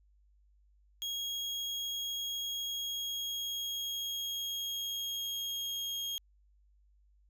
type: tone with pitch glide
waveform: 35% pulse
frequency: 3288 to 3256 Hz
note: G#7 to G#7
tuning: -18 to -35 cents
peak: -33 dBFS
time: 1.02-6.18 s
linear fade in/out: 0 ms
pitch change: -17 cents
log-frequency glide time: 2.66-6.01 s
effects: added 50 Hz sine -63 dBFS peak until 7.29 s